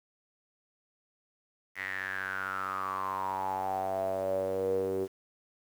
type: tone with band-pass filter sweep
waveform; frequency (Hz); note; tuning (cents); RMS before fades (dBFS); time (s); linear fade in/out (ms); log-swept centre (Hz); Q
sawtooth; 95.4; G2; -47; -33; 1.75-5.08; 50; 2000 to 400; 9.5
effects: 9-bit

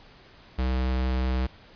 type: tone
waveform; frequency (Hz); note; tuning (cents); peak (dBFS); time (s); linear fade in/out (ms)
square; 63.9; C2; -40; -24; 0.58-1.47; 10
effects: pink hiss -52 dBFS RMS until 1.75 s + resampled to 11025 Hz

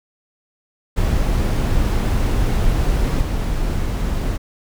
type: noise with level steps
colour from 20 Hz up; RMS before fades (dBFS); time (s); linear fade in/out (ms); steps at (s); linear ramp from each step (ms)
brown; -17 / -20; 0.96-4.38; 20; 3.21; 2
effects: none

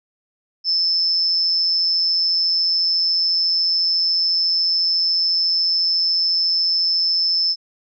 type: tone with amplitude modulation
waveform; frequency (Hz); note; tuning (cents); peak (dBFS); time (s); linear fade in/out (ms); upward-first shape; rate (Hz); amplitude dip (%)
sine; 5260; E8; -5; -13; 0.64-7.56; 50; sine; 174; 55
effects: none

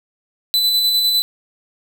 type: tone with tremolo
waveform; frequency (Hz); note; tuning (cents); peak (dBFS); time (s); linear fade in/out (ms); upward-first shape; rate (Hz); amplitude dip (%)
45% pulse; 4000; B7; +21; -13; 0.54-1.22; 0; square; 9.9; 25
effects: none

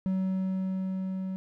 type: tone with level ramp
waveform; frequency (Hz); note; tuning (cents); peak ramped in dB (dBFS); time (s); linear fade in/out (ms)
triangle; 188.7; F#3; +34; -23 to -29; 0.06-1.36; 0
effects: none

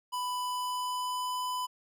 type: tone with pitch glide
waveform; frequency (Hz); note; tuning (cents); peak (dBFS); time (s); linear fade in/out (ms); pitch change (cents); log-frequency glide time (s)
square; 994 to 1001.5; B5 to B5; +11 to +24; -32; 0.12-1.67; 20; +13; 0.3-1.4
effects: none

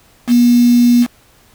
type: tone with quantisation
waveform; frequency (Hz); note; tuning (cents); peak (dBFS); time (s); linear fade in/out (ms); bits
sine; 241.2; B3; -41; -6; 0.27-1.07; 50; 4
effects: pink hiss -49 dBFS RMS until 1.54 s

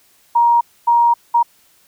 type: tone bursts at uneven times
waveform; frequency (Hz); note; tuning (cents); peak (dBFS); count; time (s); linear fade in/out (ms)
sine; 943; A#5; +20; -9; 3; 0.35-0.61 / 0.87-1.14 / 1.34-1.43; 10
effects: white hiss -54 dBFS RMS until 1.87 s

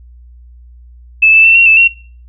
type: tone with pitch steps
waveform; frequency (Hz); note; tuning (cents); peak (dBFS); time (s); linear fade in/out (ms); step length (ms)
sine; 2620 / 2638 / 2680 / 2736 / 2630 / 2733; E7 / E7 / E7 / F7 / E7 / F7; -11 / +1 / +28 / -36 / -5 / -38; -3; 1.22-1.88; 10; 110
effects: noise-tail reverb RT60 0.4 s tail -20 dB re dry + added 60 Hz sine -35 dBFS peak until 2.28 s

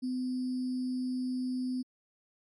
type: tone with sample-and-hold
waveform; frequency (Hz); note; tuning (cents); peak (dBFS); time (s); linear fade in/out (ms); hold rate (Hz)
sine; 253.7; B3; +47; -30; 0.02-1.83; 20; 4900
effects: low-pass 8000 Hz 12 dB/octave + MP3 96 kbps

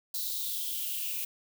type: noise with high-pass filter sweep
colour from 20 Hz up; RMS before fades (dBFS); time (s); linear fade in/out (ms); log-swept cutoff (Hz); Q
violet; -34; 0.14-1.25; 5; 4200 to 2500; 5.7
effects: none

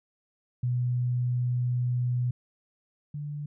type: tone pair in turn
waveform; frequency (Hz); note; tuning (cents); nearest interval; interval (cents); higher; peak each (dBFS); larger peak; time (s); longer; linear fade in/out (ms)
sine; 123.47 / 146.83; B2 / D3; 0 / 0; minor third; 300; second; -24 / -32; first; 0.63-2.31 / 3.14-3.46; first; 5
effects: none

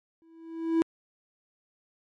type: tone with exponential growth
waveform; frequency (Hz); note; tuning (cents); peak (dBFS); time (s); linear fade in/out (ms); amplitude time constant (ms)
triangle; 328; E4; -9; -16; 0.22-0.82; 0; 130
effects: MP3 48 kbps

